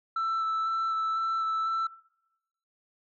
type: tone with vibrato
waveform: sine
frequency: 1325 Hz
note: E6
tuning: 9 cents sharp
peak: -24 dBFS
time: 0.16-1.87 s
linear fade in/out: 5 ms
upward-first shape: square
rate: 2 Hz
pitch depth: 9 cents each way
effects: noise-tail reverb RT60 0.9 s tail -22 dB re dry + tanh soft clip ceiling -25 dBFS